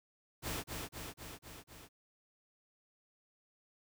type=noise with echo; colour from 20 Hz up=pink; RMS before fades=-39 dBFS; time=0.42-0.64 s; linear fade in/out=50 ms; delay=250 ms; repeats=5; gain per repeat=-3 dB; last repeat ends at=1.89 s; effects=none